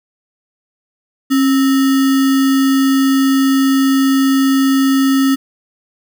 sine tone with sample-and-hold, 270 Hz, C#4, 45 cents flat, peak -9 dBFS, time 1.3-5.36 s, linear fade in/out 20 ms, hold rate 1575 Hz, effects none

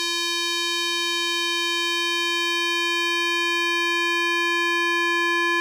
square tone with band-pass filter sweep, 342.9 Hz, F4, 32 cents flat, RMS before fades -23 dBFS, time 0-5.6 s, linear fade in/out 0 ms, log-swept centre 4100 to 1900 Hz, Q 1.6, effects none

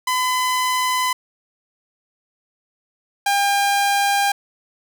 sawtooth tone pair in turn, 1011 / 802.4 Hz, B5 / G5, +40 / +40 cents, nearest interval major third, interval 400 cents, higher first, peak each -14 / -12 dBFS, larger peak second, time 0.07-1.13 / 3.26-4.32 s, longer neither, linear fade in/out 5 ms, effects none

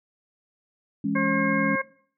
sine chord, C# minor, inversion first, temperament just, 166.31 / 207.9 / 277.2 Hz, E3 / G#3 / C#4, +16 / +2 / 0 cents, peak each -32 / -26 / -26 dBFS, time 1.04-1.76 s, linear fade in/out 5 ms
harmonic tone, 537 Hz, C5, 45 cents sharp, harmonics 1 / 2 / 3 / 4, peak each -29 / -29 / -29 / -29 dBFS, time 1.15-1.82 s, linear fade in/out 10 ms
effects noise-tail reverb RT60 0.5 s tail -19 dB re dry

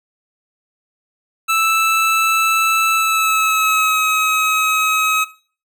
25% pulse tone with pitch glide, 1318.5 to 1274.3 Hz, E6 to D#6, 0 to +41 cents, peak -10 dBFS, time 1.48-5.25 s, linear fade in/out 20 ms, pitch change -59 cents, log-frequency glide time 2.92-3.98 s, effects noise-tail reverb RT60 0.4 s tail -17 dB re dry

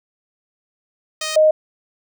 5% pulse / sine tone pair in turn, 623 / 620.7 Hz, D#5 / D#5, +2 / -4 cents, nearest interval unison, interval 6 cents, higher first, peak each -11 / -9 dBFS, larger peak second, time 1.21-1.36 / 1.36-1.51 s, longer neither, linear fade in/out 5 ms, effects none

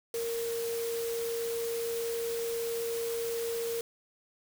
sine tone in noise, 463.5 Hz, A#4, 10 cents flat, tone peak -31 dBFS, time 0.14-3.81 s, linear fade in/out 2 ms, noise white, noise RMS -41 dBFS, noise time 0.14-3.81 s, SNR +7 dB, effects none

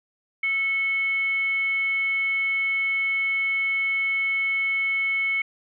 sine tone with frequency modulation, 2200 Hz, C#7, 14 cents flat, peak -21 dBFS, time 0.43-5.42 s, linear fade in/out 5 ms, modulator 880 Hz, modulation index 0.2, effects none

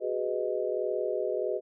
sine chord, G# minor seventh, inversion third, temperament just, 373.8 / 415.3 / 498.4 / 623 Hz, F#4 / G#4 / B4 / D#5, +18 / 0 / +16 / +2 cents, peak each -33 dBFS, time 0-1.61 s, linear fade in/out 50 ms, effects none

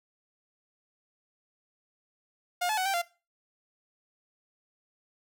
sawtooth tone with pitch steps, 712 / 861 / 747 / 781 / 692 Hz, F5 / A5 / F#5 / G5 / F5, +33 / -38 / +16 / -7 / -16 cents, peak -23 dBFS, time 2.61-3.02 s, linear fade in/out 10 ms, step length 82 ms, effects noise-tail reverb RT60 0.3 s tail -19 dB re dry

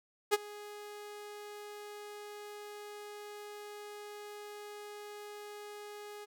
sawtooth tone with ADSR envelope, 415.3 Hz, G#4, in tune, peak -19 dBFS, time 0.31-6.26 s, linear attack 27 ms, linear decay 29 ms, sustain -22 dB, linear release 25 ms, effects none

